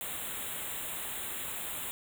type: band-stop noise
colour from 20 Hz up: white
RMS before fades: -38 dBFS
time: 0.01-1.91 s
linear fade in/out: 0 ms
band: 3900 to 7100 Hz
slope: 96 dB/octave
effects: none